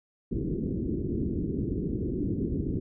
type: low-pass noise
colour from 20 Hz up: white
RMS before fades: -30 dBFS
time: 0.31-2.8 s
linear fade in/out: 10 ms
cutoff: 380 Hz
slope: 48 dB/octave
effects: none